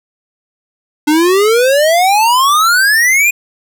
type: exponential sweep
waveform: square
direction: up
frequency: 294 to 2489 Hz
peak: -8 dBFS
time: 1.07-3.31 s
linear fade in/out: 10 ms
effects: none